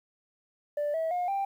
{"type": "tone with pitch steps", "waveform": "sine", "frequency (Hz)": [587.3, 647.9, 714.7, 788.5], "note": ["D5", "E5", "F5", "G5"], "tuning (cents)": [0, -30, 40, 10], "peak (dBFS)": -25, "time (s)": [0.77, 1.45], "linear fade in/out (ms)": 5, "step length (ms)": 170, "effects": ["tanh soft clip ceiling -25 dBFS", "10-bit"]}